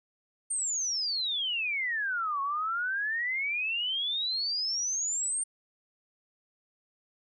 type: exponential two-way sweep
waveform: sine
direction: down then up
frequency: 8900 to 1091 to 8900 Hz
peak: -28 dBFS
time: 0.5-5.44 s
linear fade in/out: 10 ms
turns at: 2.41 s
effects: none